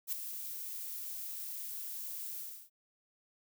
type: noise with ADSR envelope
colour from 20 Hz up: violet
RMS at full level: -33 dBFS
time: 0.07-2.7 s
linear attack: 54 ms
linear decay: 6 ms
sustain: -9 dB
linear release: 310 ms
effects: none